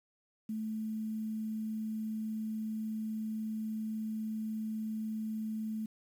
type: tone with quantisation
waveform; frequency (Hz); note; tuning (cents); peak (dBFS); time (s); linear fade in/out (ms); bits
sine; 218.2; A3; -14; -34; 0.49-5.86; 5; 10
effects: none